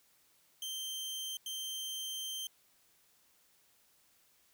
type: tone bursts at uneven times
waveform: sawtooth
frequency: 3136 Hz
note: G7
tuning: in tune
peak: -35 dBFS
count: 2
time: 0.62-1.37 / 1.46-2.47 s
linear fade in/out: 2 ms
effects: white hiss -69 dBFS RMS until 4.53 s